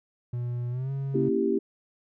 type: tone with pitch glide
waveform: triangle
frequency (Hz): 121.3 to 136.94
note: B2 to C#3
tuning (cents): -31 to -21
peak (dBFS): -26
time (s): 0.33-1.29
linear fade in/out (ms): 5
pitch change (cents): +210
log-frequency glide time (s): 0.7-0.91
type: chord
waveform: sine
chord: A# diminished seventh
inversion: none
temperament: equal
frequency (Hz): 233.1 / 277.2 / 329.6 / 392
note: A#3 / C#4 / E4 / G4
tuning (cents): 0 / 0 / 0 / 0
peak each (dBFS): -29 / -30 / -29 / -25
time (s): 1.14-1.59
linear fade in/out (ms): 10
effects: none